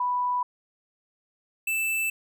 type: tone pair in turn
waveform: sine / square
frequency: 987.8 / 2645 Hz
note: B5 / E7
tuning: 0 / +5 cents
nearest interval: octave + perfect fourth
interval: 1705 cents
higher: second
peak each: -23 / -25 dBFS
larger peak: first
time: 0-0.43 / 1.67-2.1 s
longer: neither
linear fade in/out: 5 ms
effects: none